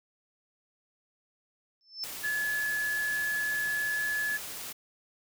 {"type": "tone with exponential growth", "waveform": "sine", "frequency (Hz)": 5290, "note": "E8", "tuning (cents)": 5, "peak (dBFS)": -29, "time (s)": [1.81, 2.04], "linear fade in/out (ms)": 0, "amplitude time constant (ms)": 48}
{"type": "noise", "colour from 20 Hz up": "white", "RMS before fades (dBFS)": -40, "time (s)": [2.03, 4.73], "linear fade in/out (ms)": 10}
{"type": "tone", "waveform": "sine", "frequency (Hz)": 1709, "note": "G#6", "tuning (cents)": 49, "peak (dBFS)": -28, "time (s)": [2.23, 4.38], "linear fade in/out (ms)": 20}
{"effects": []}